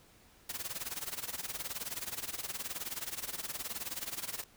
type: noise with tremolo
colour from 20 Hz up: white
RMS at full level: -37 dBFS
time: 0.49-4.44 s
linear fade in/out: 5 ms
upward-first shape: sine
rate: 19 Hz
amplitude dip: 85%
effects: pink hiss -62 dBFS RMS until 4.56 s